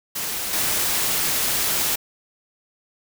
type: noise with level steps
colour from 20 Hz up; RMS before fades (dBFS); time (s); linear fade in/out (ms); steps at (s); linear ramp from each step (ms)
white; -27 / -22; 0.15-1.96; 10; 0.53; 5
effects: none